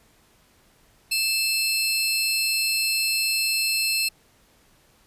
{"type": "tone pair together", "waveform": "sawtooth", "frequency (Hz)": [2637, 4213], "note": ["E7", "C8"], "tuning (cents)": [0, 11], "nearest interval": "minor sixth", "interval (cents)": 811, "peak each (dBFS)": -21, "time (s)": [1.11, 4.09], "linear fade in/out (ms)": 10, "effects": ["pink hiss -59 dBFS RMS until 5.06 s", "resampled to 32000 Hz"]}